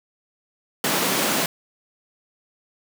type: high-pass noise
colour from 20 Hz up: pink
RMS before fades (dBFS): -22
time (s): 0.84-1.46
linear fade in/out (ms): 2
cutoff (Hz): 180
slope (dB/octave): 24
effects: none